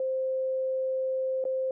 sine tone with dropouts, 523.3 Hz, C5, in tune, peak -26 dBFS, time 0-1.71 s, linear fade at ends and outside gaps 2 ms, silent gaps 1.441-1.452 s, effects none

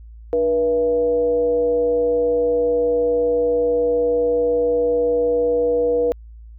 sine tone with frequency modulation, 483.1 Hz, B4, 38 cents flat, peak -15 dBFS, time 0.33-6.12 s, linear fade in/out 0 ms, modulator 184 Hz, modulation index 0.44, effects added 56 Hz sine -37 dBFS peak until 6.58 s

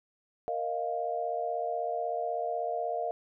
sine chord, Bb suspended fourth, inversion none, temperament equal, 466.2 / 622.3 / 698.5 Hz, Bb4 / Eb5 / F5, 0 / 0 / 0 cents, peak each -36 / -35 / -32 dBFS, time 0.48-3.11 s, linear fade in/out 0 ms, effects none

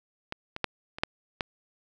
clicks, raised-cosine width 0.3 ms, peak -17 / -19 / -9 / -23 / -7 / -12 dBFS, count 6, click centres 0.324 / 0.564 / 0.643 / 0.985 / 1.035 / 1.408 s, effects none

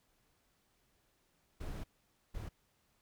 brown noise bursts at uneven times, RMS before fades -42 dBFS, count 2, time 1.6-1.84 / 2.34-2.49 s, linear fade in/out 10 ms, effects pink hiss -75 dBFS RMS until 3.01 s

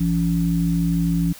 harmonic tone, 56.6 Hz, A1, 50 cents sharp, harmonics 1 / 3 / 5, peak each -27 / -18 / -25 dBFS, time 0-1.33 s, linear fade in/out 10 ms, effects white hiss -42 dBFS RMS until 1.39 s

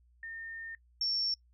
sine tone pair in turn, 1820 / 5454 Hz, A#6 / F8, -42 / -42 cents, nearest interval octave + perfect fifth, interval 1900 cents, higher second, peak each -40 / -29 dBFS, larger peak second, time 0.23-0.75 / 1.01-1.34 s, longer first, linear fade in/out 2 ms, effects noise-tail reverb RT60 0.1 s tail -22 dB re dry + added 60 Hz sine -62 dBFS peak until 1.53 s

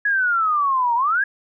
sine exponential two-way sweep, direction down then up, 1690 to 921 to 1690 Hz, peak -16 dBFS, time 0.05-1.24 s, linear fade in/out 5 ms, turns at 0.95 s, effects none

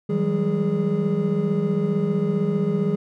triangle tone cluster, 159.8 / 186.5 / 201.9 / 414.1 Hz, D#3 / F#3 / G#3 / G#4, +47 / +14 / -49 / -5 cents, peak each -23 dBFS, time 0.09-2.96 s, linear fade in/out 10 ms, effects none

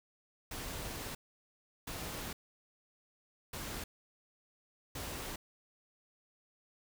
pink noise bursts at uneven times, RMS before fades -42 dBFS, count 4, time 0.51-1.15 / 1.87-2.33 / 3.53-3.84 / 4.95-5.36 s, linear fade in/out 5 ms, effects none

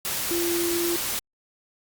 sine tone in noise, 343.5 Hz, F4, 29 cents flat, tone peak -24 dBFS, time 0.31-0.96 s, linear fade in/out 0 ms, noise white, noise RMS -28 dBFS, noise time 0.05-1.19 s, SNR +1 dB, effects Opus 48 kbps

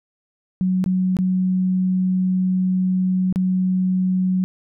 sine tone with dropouts, 185.2 Hz, F#3, 2 cents sharp, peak -16 dBFS, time 0.61-4.44 s, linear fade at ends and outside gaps 0 ms, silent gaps 0.841-0.861 / 1.168-1.188 / 3.326-3.359 s, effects none

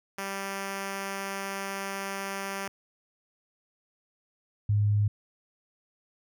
5% pulse / sine tone pair in turn, 196 / 103.83 Hz, G3 / G#2, 0 / 0 cents, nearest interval major seventh, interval 1100 cents, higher first, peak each -21 dBFS, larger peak neither, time 0.18-2.68 / 4.69-5.08 s, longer first, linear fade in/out 5 ms, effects none

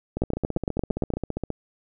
two click trains, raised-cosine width 2 ms, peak -14 / -10 dBFS, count 21 / 9, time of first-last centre 0.17-1.503 / 0.22-1.137 s, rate 15 / 8.72 Hz, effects none

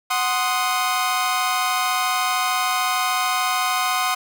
sawtooth chord, C diminished, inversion second, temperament equal, 740 / 1046.5 / 1244.5 Hz, Gb5 / C6 / Eb6, 0 / 0 / 0 cents, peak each -20 dBFS, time 0.1-4.15 s, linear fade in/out 10 ms, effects none

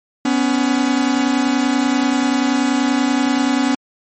45% pulse tone pair together, 250.2 / 280.6 Hz, B3 / C#4, +23 / +21 cents, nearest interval major second, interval 198 cents, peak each -17 / -17 dBFS, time 0.25-3.75 s, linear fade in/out 5 ms, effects MP3 32 kbps

